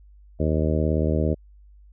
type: harmonic tone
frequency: 77.78 Hz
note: D#2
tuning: in tune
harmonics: 1 / 2 / 3 / 4 / 5 / 6 / 7 / 8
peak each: -23 / -26 / -28 / -29 / -30 / -31 / -31 / -32 dBFS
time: 0.39-1.35 s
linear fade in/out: 20 ms
effects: added 50 Hz sine -47 dBFS peak until 1.92 s